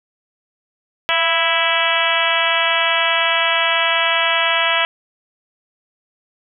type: harmonic tone with a mistuned harmonic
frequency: 329.6 Hz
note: E4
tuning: in tune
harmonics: 2 / 3 / 4 / 5 / 6 / 7 / 8 / 9 / 10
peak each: -23 / -23 / -23 / -23 / -23 / -23 / -23 / -23 / -23 dBFS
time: 1.09-4.85 s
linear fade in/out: 0 ms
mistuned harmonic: 2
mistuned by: +29 cents
effects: none